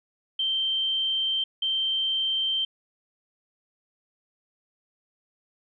sine tone bursts at uneven times, 3131 Hz, G7, 3 cents flat, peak -23 dBFS, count 2, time 0.39-1.44 / 1.62-2.65 s, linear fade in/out 5 ms, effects none

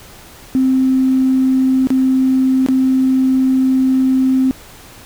triangle tone with dropouts, 261.6 Hz, C4, in tune, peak -6 dBFS, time 0.55-4.51 s, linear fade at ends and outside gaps 0 ms, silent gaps 1.871-1.904 / 2.663-2.686 s, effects tanh soft clip ceiling -8 dBFS + pink hiss -39 dBFS RMS until 5.05 s

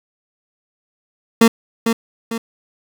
30% pulse tone with echo, 228.3 Hz, A#3, 36 cents flat, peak -4 dBFS, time 1.41-1.48 s, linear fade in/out 5 ms, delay 450 ms, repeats 2, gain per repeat -7 dB, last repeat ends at 2.38 s, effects 7-bit

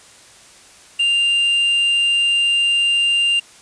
triangle tone with quantisation, 2794 Hz, F7, in tune, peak -12 dBFS, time 0.99-3.4 s, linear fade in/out 10 ms, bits 6, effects white hiss -45 dBFS RMS until 3.61 s + resampled to 22050 Hz

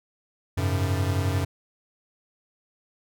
square chord, F# suspended second, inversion none, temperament equal with one note detuned, 92.5 / 103.83 / 135.97 Hz, F#2 / G#2 / C#3, 0 / 0 / -33 cents, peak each -25 / -30 / -31 dBFS, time 0.57-1.45 s, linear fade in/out 10 ms, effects none

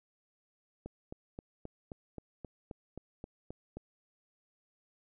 click train, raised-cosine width 2 ms, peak -29 dBFS, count 12, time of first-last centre 0.86-3.77 s, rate 3.78 Hz, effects none

